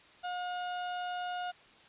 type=tone; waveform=35% pulse; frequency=718 Hz; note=F5; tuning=48 cents sharp; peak=-33 dBFS; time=0.23-1.52 s; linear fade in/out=20 ms; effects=white hiss -58 dBFS RMS until 1.88 s + resampled to 8000 Hz